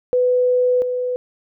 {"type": "tone pair in turn", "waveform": "sine", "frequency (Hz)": [498.5, 498.5], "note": ["B4", "B4"], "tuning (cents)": [16, 16], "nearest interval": "unison", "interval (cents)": 0, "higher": "neither", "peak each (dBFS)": [-13, -19], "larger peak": "first", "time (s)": [[0.13, 0.82], [0.82, 1.16]], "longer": "first", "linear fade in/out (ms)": 0, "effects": []}